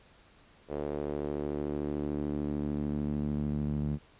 sawtooth tone with band-pass filter sweep, 73.42 Hz, D2, in tune, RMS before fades -33 dBFS, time 0.68-3.99 s, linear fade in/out 50 ms, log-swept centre 470 to 180 Hz, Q 2.2, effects pink hiss -60 dBFS RMS until 4.19 s + resampled to 8000 Hz

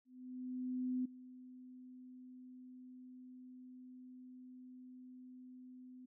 sine tone with ADSR envelope, 253.4 Hz, B3, 45 cents sharp, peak -34 dBFS, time 0.05-6.06 s, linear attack 1000 ms, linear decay 8 ms, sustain -18 dB, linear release 11 ms, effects none

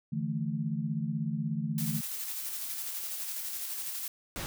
sine chord, D suspended second, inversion none, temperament equal with one note detuned, 148.45 / 164.81 / 220 Hz, D3 / E3 / A3, +19 / 0 / 0 cents, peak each -34 dBFS, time 0.12-2.01 s, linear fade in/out 10 ms
blue noise with tremolo, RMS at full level -36 dBFS, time 1.78-4.08 s, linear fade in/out 2 ms, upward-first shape square, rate 12 Hz, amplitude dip 25%
pink noise, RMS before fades -37 dBFS, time 4.36-4.46 s, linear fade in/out 0 ms
effects none

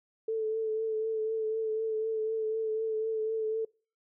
sine tone with vibrato, 440.3 Hz, A4, 1 cent sharp, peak -28 dBFS, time 0.28-3.65 s, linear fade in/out 5 ms, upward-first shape triangle, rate 4 Hz, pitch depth 30 cents each way, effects noise-tail reverb RT60 0.4 s tail -26 dB re dry

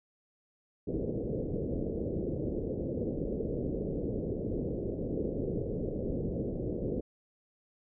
white low-pass noise, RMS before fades -34 dBFS, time 0.87-7.01 s, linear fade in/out 10 ms, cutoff 510 Hz, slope 48 dB/octave, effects none

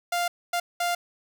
sawtooth tone bursts at uneven times, 698.5 Hz, F5, in tune, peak -20 dBFS, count 3, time 0.12-0.28 / 0.53-0.6 / 0.8-0.95 s, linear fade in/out 5 ms, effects none

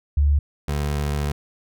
sine / 25% pulse tone pair in turn, 72.3 / 72.84 Hz, D2 / D2, -27 / -14 cents, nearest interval unison, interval 13 cents, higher second, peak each -14 / -18 dBFS, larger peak first, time 0.17-0.39 / 0.68-1.32 s, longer second, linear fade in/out 5 ms, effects none

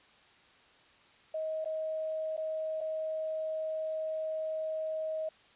sine tone with dropouts, 631 Hz, D#5, 24 cents sharp, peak -32 dBFS, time 1.34-5.29 s, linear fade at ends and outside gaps 5 ms, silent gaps 1.646-1.656 / 2.367-2.376 / 2.807-2.811 s, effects white hiss -61 dBFS RMS until 5.55 s + resampled to 8000 Hz

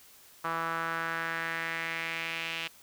sawtooth tone with band-pass filter sweep, 164.81 Hz, E3, in tune, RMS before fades -34 dBFS, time 0.44-2.68 s, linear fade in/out 10 ms, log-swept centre 1200 to 2800 Hz, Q 3.1, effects white hiss -56 dBFS RMS until 2.82 s

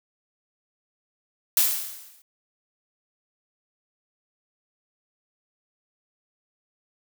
blue noise with exponential decay, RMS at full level -17 dBFS, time 1.57-2.22 s, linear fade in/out 2 ms, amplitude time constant 140 ms, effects none

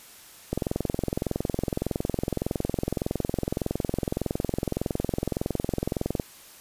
click train, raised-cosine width 2 ms, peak -12 dBFS, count 124, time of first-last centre 0.53-6.198 s, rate 21.7 Hz, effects white hiss -49 dBFS RMS until 6.6 s + resampled to 32000 Hz

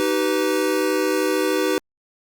square chord, Eb augmented, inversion none, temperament equal with one note detuned, 311.1 / 384.2 / 493.9 Hz, Eb4 / G4 / B4, 0 / -35 / 0 cents, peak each -24 / -23 / -24 dBFS, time 0-1.78 s, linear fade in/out 0 ms, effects Opus 48 kbps

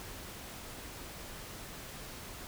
silence, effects pink hiss -46 dBFS RMS until 2.47 s

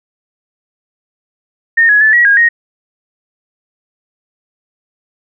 sine tone with pitch steps, 1833 / 1680 / 1744 / 1916 / 1631 / 1870 Hz, A#6 / G#6 / A6 / A#6 / G#6 / A#6, -30 / +19 / -16 / +47 / -32 / +5 cents, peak -5 dBFS, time 1.77-2.49 s, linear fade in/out 10 ms, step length 120 ms, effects none

